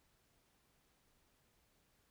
silence, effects pink hiss -75 dBFS RMS until 2.1 s

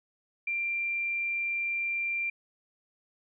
sine tone, 2371 Hz, D7, 16 cents sharp, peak -28 dBFS, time 0.47-2.3 s, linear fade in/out 5 ms, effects none

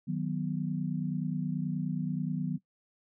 sine chord, B major, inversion first, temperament equal, 155.56 / 185 / 246.9 Hz, D#3 / F#3 / B3, 0 / 0 / 0 cents, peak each -33 / -33 / -36 dBFS, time 0.07-2.58 s, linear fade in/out 20 ms, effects noise-tail reverb RT60 0.1 s tail -18 dB re dry

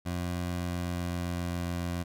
20% pulse tone with pitch glide, 88.1 to 86.99 Hz, F2 to F2, +16 to -6 cents, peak -26 dBFS, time 0.05-2.04 s, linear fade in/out 20 ms, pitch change -22 cents, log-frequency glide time 0.58-1.78 s, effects none

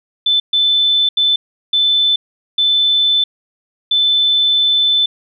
sine tone bursts at uneven times, 3520 Hz, A7, in tune, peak -10 dBFS, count 6, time 0.26-0.4 / 0.53-1.09 / 1.17-1.36 / 1.73-2.16 / 2.58-3.24 / 3.91-5.06 s, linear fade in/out 5 ms, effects none

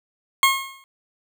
20% pulse tone with exponential decay, 1081 Hz, C#6, 44 cents flat, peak -6 dBFS, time 0.43-0.84 s, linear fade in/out 1 ms, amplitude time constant 88 ms, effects none

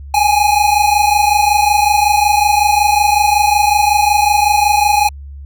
square tone pair together, 817 / 842.4 Hz, G#5 / G#5, -29 / +24 cents, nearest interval minor second, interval 53 cents, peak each -13 dBFS, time 0.14-5.09 s, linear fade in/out 5 ms, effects added 70 Hz sine -28 dBFS peak until 5.45 s

